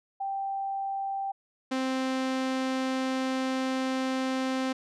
sine / sawtooth tone pair in turn, 784 / 261.6 Hz, G5 / C4, 0 / 0 cents, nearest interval octave + perfect fifth, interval 1900 cents, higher first, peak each -29 / -23 dBFS, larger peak second, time 0.2-1.32 / 1.71-4.73 s, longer second, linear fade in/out 10 ms, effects low-pass 6000 Hz 12 dB/octave

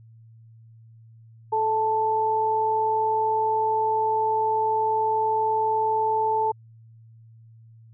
sine tone pair together, 435.8 / 879.9 Hz, A4 / A5, -17 / 0 cents, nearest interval octave, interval 1217 cents, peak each -26 / -21 dBFS, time 1.52-6.52 s, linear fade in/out 10 ms, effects added 113 Hz sine -47 dBFS peak until 7.93 s

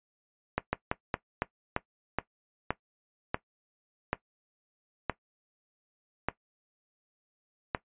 slowing click train, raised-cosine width 0.5 ms, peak -12 dBFS, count 13, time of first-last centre 0.58-7.748 s, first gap 150 ms, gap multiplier 1.23, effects noise-tail reverb RT60 0.1 s tail -17 dB re dry + resampled to 8000 Hz

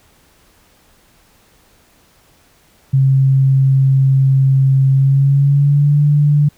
sine tone with pitch glide, 134.5 to 146.67 Hz, C3 to D3, +48 to -2 cents, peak -8 dBFS, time 2.93-6.49 s, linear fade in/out 10 ms, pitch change +150 cents, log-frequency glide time 4.91-6.02 s, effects pink hiss -52 dBFS RMS until 6.57 s

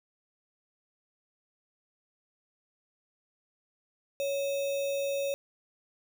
sine tone with sample-and-hold, 557 Hz, C#5, 8 cents sharp, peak -28 dBFS, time 4.2-5.34 s, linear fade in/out 0 ms, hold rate 3150 Hz, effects none

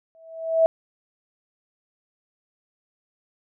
sine tone with exponential growth, 652 Hz, E5, 19 cents flat, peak -11 dBFS, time 0.15-0.66 s, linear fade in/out 0 ms, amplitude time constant 110 ms, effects none

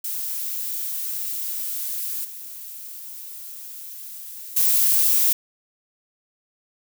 violet noise with level steps, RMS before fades -28 / -37 / -18 dBFS, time 0.04-5.33 s, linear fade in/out 5 ms, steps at 2.24 / 4.56 s, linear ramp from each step 10 ms, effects none

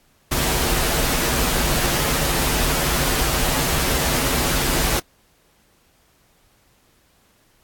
pink noise with comb filter, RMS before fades -20 dBFS, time 0.31-5 s, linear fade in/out 10 ms, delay 9.9 ms, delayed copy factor -0.65, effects pink hiss -59 dBFS RMS until 7.63 s + AAC 64 kbps

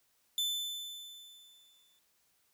40% pulse tone with exponential decay, 3520 Hz, A7, in tune, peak -28 dBFS, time 0.38-1.99 s, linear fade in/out 1 ms, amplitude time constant 350 ms, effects white hiss -73 dBFS RMS until 2.53 s

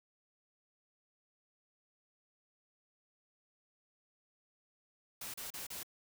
white noise bursts, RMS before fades -44 dBFS, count 4, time 5.21-5.832 s, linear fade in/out 5 ms, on 130 ms, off 34 ms, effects none

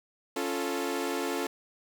sawtooth chord, Db augmented, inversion none, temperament equal, 277.2 / 349.2 / 440 Hz, Db4 / F4 / A4, 0 / 0 / 0 cents, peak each -30 dBFS, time 0.36-1.47 s, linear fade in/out 5 ms, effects 8-bit

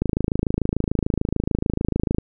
click train, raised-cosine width 3 ms, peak -7 dBFS, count 59, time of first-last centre 0.02-2.184 s, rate 26.8 Hz, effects none

